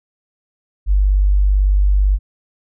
sine tone, 49.01 Hz, G1, in tune, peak -10 dBFS, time 0.86-2.19 s, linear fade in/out 50 ms, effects none

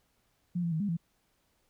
sine tone with pitch steps, 175.7 / 169.2 / 158.4 / 204.1 / 167.3 Hz, F3 / E3 / D#3 / G#3 / E3, +11 / +45 / +31 / -30 / +26 cents, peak -28 dBFS, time 0.55-0.97 s, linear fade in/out 10 ms, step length 84 ms, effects pink hiss -73 dBFS RMS until 1.69 s

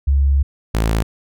sine / sawtooth tone pair in turn, 69.3 / 55 Hz, C#2 / A1, 0 / 0 cents, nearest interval major third, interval 400 cents, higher first, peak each -11 dBFS, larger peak neither, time 0.07-0.43 / 0.74-1.03 s, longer first, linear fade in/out 10 ms, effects none

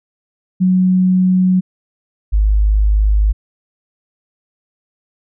sine tone pair in turn, 184.6 / 51.8 Hz, F#3 / G#1, -4 / -4 cents, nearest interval octave + minor seventh, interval 2200 cents, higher first, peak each -9 dBFS, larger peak neither, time 0.6-1.61 / 2.32-3.33 s, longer neither, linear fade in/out 20 ms, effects none

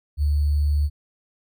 sine tone with sample-and-hold, 73.42 Hz, D2, in tune, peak -17 dBFS, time 0.17-0.9 s, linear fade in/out 50 ms, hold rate 4410 Hz, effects none

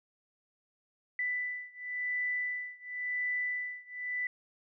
sine beating tone pair, 1986 / 1986.94 Hz, B6 / B6, +9 / +10 cents, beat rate 0.94 Hz, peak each -35 / -36 dBFS, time 1.19-4.27 s, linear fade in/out 2 ms, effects none

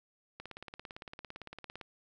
click train, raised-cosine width 0.3 ms, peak -28 dBFS, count 26, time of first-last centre 0.4-1.812 s, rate 17.7 Hz, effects none

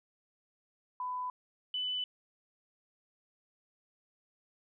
sine tone pair in turn, 1000 / 2997 Hz, B5 / F#7, +21 / +22 cents, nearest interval octave + perfect fifth, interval 1901 cents, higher second, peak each -34 / -32 dBFS, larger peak second, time 1-1.3 / 1.74-2.04 s, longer neither, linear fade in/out 2 ms, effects none

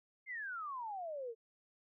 sine exponential sweep, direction down, 2146 to 440 Hz, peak -40 dBFS, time 0.26-1.35 s, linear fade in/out 50 ms, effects none

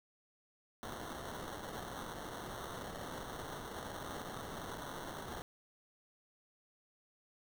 violet noise with sample-and-hold, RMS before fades -45 dBFS, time 0.83-5.42 s, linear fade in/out 0 ms, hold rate 2450 Hz, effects none

